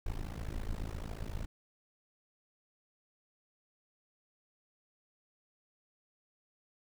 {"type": "noise with amplitude modulation", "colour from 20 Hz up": "brown", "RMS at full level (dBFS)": -35, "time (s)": [0.06, 1.46], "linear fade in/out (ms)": 5, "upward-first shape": "sine", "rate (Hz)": 54.3, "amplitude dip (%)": 95, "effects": []}